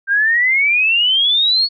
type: exponential sweep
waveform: sine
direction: up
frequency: 1568 to 4435 Hz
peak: -11 dBFS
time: 0.07-1.69 s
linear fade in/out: 50 ms
effects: none